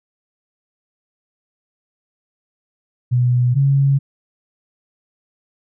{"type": "tone pair in turn", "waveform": "sine", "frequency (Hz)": [123.47, 138.25], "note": ["B2", "C#3"], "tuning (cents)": [0, -4], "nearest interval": "major second", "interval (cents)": 196, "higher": "second", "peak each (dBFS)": [-12, -11], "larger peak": "second", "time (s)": [[3.11, 3.55], [3.55, 3.99]], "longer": "neither", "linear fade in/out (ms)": 20, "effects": []}